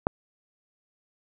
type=click; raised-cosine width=1 ms; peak=-8 dBFS; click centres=0.069 s; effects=none